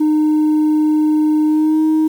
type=tone with pitch glide; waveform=sine; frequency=306.4 to 313.2 Hz; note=D#4 to D#4; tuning=-27 to +11 cents; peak=-8 dBFS; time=0-2.08 s; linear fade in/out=10 ms; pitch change=+38 cents; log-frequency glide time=1.46-1.82 s; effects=tanh soft clip ceiling -10 dBFS + 7-bit